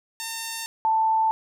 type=tone pair in turn; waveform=5% pulse / sine; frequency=907 / 884.7 Hz; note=A#5 / A5; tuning=-48 / +9 cents; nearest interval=unison; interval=43 cents; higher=first; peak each=-18 dBFS; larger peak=neither; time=0.2-0.66 / 0.85-1.31 s; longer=neither; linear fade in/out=0 ms; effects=none